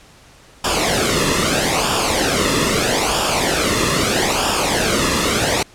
pink noise with flanger, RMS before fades -17 dBFS, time 0.64-5.63 s, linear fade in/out 5 ms, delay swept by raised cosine 0.48 to 1.33 ms, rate 0.78 Hz, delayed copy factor -0.7, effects pink hiss -46 dBFS RMS until 5.74 s + low-pass 9000 Hz 12 dB/octave

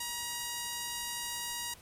5% pulse tone, 953 Hz, A#5, 38 cents sharp, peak -23 dBFS, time 0-1.74 s, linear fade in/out 5 ms, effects pink hiss -56 dBFS RMS until 1.81 s + MP3 64 kbps

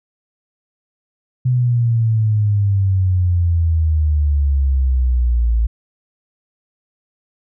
sine exponential sweep, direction down, 127.2 to 55.7 Hz, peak -12 dBFS, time 1.45-5.67 s, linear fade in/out 10 ms, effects none

